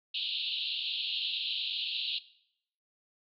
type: band-pass noise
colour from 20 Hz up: white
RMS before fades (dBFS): -34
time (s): 0.14-2.19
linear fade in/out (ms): 10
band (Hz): 2700 to 4200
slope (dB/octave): 96
effects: noise-tail reverb RT60 0.7 s tail -18 dB re dry + MP3 96 kbps